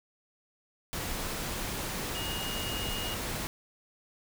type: tone in noise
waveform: sine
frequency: 2863 Hz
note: F7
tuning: 42 cents sharp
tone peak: -37 dBFS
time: 2.15-3.14 s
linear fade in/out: 0 ms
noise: pink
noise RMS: -35 dBFS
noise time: 0.93-3.47 s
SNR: -5 dB
effects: none